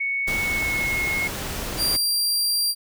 sine tone with pitch glide, 2218 to 2167 Hz, C#7 to C#7, 0 to -40 cents, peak -22 dBFS, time 0-1.28 s, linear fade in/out 10 ms, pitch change -40 cents, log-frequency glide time 0.37-0.96 s
pink noise, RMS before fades -30 dBFS, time 0.27-1.97 s, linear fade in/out 10 ms
sawtooth tone, 4739 Hz, D8, 15 cents sharp, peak -17 dBFS, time 1.77-2.75 s, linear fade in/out 50 ms
effects none

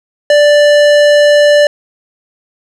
sine tone with tanh clipping, 587.3 Hz, D5, in tune, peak -6 dBFS, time 0.3-1.67 s, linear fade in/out 2 ms, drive 18 dB, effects none

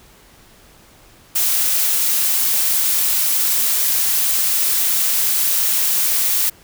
blue noise, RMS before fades -17 dBFS, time 1.35-6.5 s, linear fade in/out 10 ms, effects pink hiss -48 dBFS RMS until 6.63 s

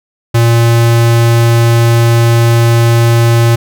square tone, 116.7 Hz, A#2, 2 cents sharp, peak -6 dBFS, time 0.34-3.56 s, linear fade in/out 10 ms, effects none

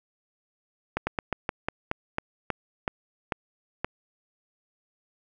slowing click train, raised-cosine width 0.5 ms, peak -11 dBFS, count 12, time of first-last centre 0.97-3.846 s, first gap 100 ms, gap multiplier 1.18, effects none

